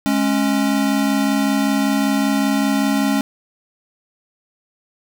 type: tone pair together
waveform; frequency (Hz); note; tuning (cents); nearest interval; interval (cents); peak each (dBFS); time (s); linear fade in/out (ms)
square; 209.5 / 274.7; G#3 / C#4; +15 / -16; perfect fourth; 469; -20 / -18; 0.06-3.21; 0
effects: none